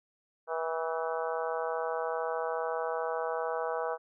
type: harmonic tone with a mistuned harmonic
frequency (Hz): 162.4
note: E3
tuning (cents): -26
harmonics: 3 / 4 / 5 / 6 / 7 / 8 / 9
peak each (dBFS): -34 / -36 / -38 / -40 / -41 / -42 / -43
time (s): 0.47-3.98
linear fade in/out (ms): 50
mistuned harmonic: 9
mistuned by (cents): +46
effects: none